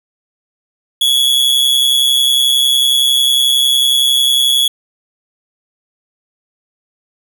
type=tone with amplitude modulation; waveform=45% pulse; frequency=3372 Hz; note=G#7; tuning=26 cents sharp; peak=-7 dBFS; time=1.01-4.68 s; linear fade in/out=5 ms; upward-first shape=sine; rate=131 Hz; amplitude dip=60%; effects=none